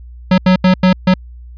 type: tone bursts at uneven times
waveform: square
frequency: 184.8 Hz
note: F#3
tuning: 2 cents flat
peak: -7 dBFS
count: 5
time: 0.31-0.38 / 0.46-0.56 / 0.64-0.74 / 0.83-0.93 / 1.07-1.14 s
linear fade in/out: 5 ms
effects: added 60 Hz sine -31 dBFS peak until 1.57 s + resampled to 11025 Hz